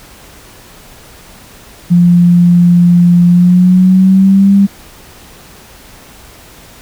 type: tone with pitch glide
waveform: sine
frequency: 174.61 to 198.27 Hz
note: F3 to G3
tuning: 0 to +20 cents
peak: -3 dBFS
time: 1.9-4.67 s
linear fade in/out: 20 ms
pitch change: +220 cents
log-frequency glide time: 3.27-4.54 s
effects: pink hiss -37 dBFS RMS until 6.81 s